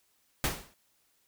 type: noise with exponential decay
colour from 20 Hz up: pink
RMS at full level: -26 dBFS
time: 0.44-0.74 s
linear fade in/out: 0 ms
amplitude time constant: 64 ms
effects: white hiss -71 dBFS RMS until 1.27 s